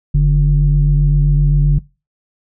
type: tone pair together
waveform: sine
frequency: 46.19 / 146.3 Hz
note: F#1 / D3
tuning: -2 / -6 cents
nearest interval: octave + minor sixth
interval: 1996 cents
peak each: -10 dBFS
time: 0.14-1.79 s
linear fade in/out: 10 ms
effects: noise-tail reverb RT60 0.3 s tail -23 dB re dry + tanh soft clip ceiling -3 dBFS